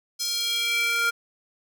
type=tone with high-pass filter sweep; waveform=square; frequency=466.2 Hz; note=A#4; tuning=in tune; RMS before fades=-25 dBFS; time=0.19-1.11 s; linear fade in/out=20 ms; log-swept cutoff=5100 to 1500 Hz; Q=3; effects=none